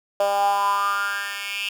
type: tone with high-pass filter sweep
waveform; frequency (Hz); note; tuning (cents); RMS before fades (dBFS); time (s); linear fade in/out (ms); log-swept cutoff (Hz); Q
10% pulse; 200.6; G3; +40; -23; 0.2-1.69; 2; 620 to 2700; 7.1
effects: none